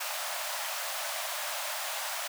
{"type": "high-pass noise", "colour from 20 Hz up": "pink", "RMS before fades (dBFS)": -35, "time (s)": [0, 2.28], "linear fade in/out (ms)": 10, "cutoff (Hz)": 570, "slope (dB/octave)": 96, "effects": []}